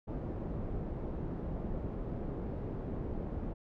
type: low-pass noise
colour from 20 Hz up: pink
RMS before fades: -38 dBFS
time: 0.07-3.54 s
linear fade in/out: 20 ms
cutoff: 490 Hz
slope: 12 dB/octave
effects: none